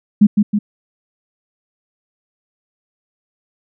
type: tone with echo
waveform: sine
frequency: 207.7 Hz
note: G#3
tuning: in tune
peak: -4 dBFS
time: 0.21-0.27 s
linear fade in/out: 10 ms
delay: 160 ms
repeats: 2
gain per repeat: -4 dB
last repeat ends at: 0.59 s
effects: none